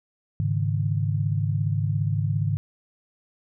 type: chord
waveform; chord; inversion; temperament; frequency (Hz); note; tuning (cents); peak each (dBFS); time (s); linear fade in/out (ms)
sine; Ab suspended fourth; none; just; 103.83 / 138.43 / 155.74; Ab2 / Db3 / Eb3; 0 / -2 / +2; -24 / -27 / -27; 0.4-2.57; 0
effects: none